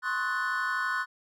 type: tone cluster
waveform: triangle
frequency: 1043 / 1095 / 1269 / 1480 / 1758 Hz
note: C6 / C#6 / D#6 / F#6 / A6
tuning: -6 / -22 / +34 / 0 / -2 cents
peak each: -33 / -35 / -35 / -28 / -34 dBFS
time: 0.02-1.06 s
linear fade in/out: 50 ms
effects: none